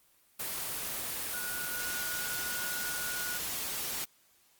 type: tone in noise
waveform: sine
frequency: 1453 Hz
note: F#6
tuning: 32 cents flat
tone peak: -38 dBFS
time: 1.33-3.38 s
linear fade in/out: 10 ms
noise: white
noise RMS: -36 dBFS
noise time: 0.39-4.05 s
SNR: -5 dB
effects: white hiss -66 dBFS RMS until 4.59 s + Opus 24 kbps